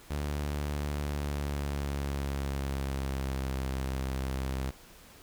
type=tone with pitch glide; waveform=sawtooth; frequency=73 to 66.17 Hz; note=D2 to C2; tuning=-10 to +20 cents; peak=-27 dBFS; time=0.1-4.71 s; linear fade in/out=10 ms; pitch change=-170 cents; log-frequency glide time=1-3.56 s; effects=pink hiss -54 dBFS RMS until 5.22 s